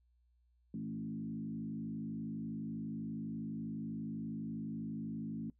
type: tone with frequency modulation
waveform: sine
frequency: 220 Hz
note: A3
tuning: in tune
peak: -38 dBFS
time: 0.74-5.5 s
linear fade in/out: 2 ms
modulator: 52.2 Hz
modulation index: 1.2
effects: noise-tail reverb RT60 0.1 s tail -19 dB re dry + added 60 Hz sine -69 dBFS peak until 5.59 s